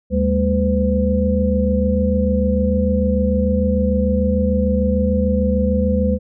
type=tone cluster; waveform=sine; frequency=75.9 / 199.7 / 226.4 / 507 Hz; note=D#2 / G3 / A3 / B4; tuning=-42 / +32 / +50 / +45 cents; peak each=-19 / -18 / -23 / -20 dBFS; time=0.1-6.19 s; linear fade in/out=50 ms; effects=none